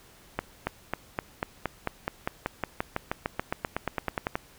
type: accelerating click train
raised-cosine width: 0.5 ms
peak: -12 dBFS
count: 25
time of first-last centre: 0.39-4.355 s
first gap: 280 ms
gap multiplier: 0.95
effects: pink hiss -55 dBFS RMS until 4.58 s